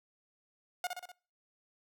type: tone with echo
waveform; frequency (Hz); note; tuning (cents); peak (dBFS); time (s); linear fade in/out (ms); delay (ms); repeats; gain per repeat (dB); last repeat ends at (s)
sawtooth; 720; F#5; -47; -28; 0.84-0.87; 2; 62; 4; -4; 1.118
effects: noise-tail reverb RT60 0.4 s tail -23 dB re dry